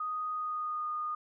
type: tone with pitch glide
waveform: sine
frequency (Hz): 1244.5 to 1226.7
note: D#6 to D#6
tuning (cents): 0 to -25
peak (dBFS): -32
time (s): 0-1.15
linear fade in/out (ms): 5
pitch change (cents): -25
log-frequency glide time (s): 0.32-0.88
effects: none